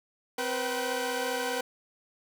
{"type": "tone cluster", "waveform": "sawtooth", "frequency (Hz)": [259.1, 485.8, 521, 770, 1524], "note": ["C4", "B4", "C5", "G5", "G6"], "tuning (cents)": [-17, -29, -7, -31, -49], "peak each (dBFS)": [-35, -28, -34, -32, -35], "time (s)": [0.38, 1.61], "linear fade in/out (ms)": 5, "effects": []}